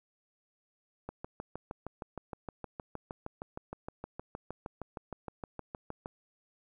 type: click train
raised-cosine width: 1 ms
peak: -25 dBFS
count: 33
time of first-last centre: 1.09-6.059 s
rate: 6.44 Hz
effects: 11-bit